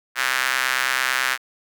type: tone with high-pass filter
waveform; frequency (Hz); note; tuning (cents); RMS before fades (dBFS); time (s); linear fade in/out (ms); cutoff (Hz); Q
square; 64.5; C2; -24; -22; 0.15-1.38; 50; 1600; 2.3
effects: none